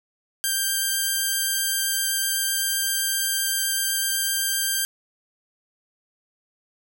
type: tone with vibrato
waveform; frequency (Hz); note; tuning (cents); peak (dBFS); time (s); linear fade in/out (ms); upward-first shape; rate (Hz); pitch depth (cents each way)
5% pulse; 1581; G6; +14; -11; 0.44-4.85; 0; triangle; 7.8; 8
effects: none